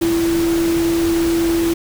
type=tone in noise; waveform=sine; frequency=334.4 Hz; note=E4; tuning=25 cents sharp; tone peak=-14 dBFS; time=0.01-1.74 s; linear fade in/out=10 ms; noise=pink; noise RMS=-26 dBFS; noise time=0.01-1.74 s; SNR=+9 dB; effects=none